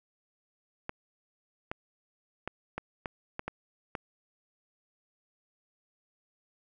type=clicks; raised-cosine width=0.5 ms; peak=-19 dBFS; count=8; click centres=0.894 / 1.715 / 2.476 / 2.78 / 3.058 / 3.394 / 3.48 / 3.952 s; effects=none